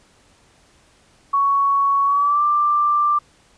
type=tone with pitch glide; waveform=sine; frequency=1115 to 1181.3 Hz; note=C#6 to D6; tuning=+10 to +10 cents; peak=-14 dBFS; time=1.33-3.19 s; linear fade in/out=10 ms; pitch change=+100 cents; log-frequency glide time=2.05-2.43 s; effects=pink hiss -55 dBFS RMS until 3.57 s + resampled to 22050 Hz